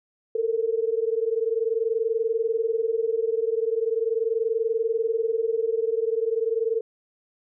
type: tone pair together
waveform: sine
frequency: 444 / 464.4 Hz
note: A4 / A#4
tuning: +16 / -7 cents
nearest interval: minor second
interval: 77 cents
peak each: -24 / -25 dBFS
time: 0.35-6.81 s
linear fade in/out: 5 ms
effects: none